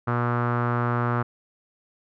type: tone with low-pass filter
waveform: sawtooth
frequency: 120 Hz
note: B2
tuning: 49 cents flat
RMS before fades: -24 dBFS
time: 0.07-1.23 s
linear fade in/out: 10 ms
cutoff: 1300 Hz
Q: 4.3
effects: none